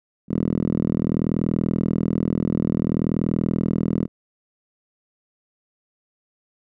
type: tone with band-pass filter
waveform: 5% pulse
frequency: 40.55 Hz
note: E1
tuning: 28 cents flat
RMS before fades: -22 dBFS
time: 0.28-4.08 s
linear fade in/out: 50 ms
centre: 200 Hz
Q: 1.9
effects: none